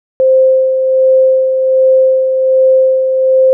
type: tone with tremolo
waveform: sine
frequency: 523.3 Hz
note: C5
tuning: in tune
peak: -4 dBFS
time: 0.2-3.53 s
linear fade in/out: 0 ms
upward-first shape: sine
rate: 1.3 Hz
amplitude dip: 45%
effects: none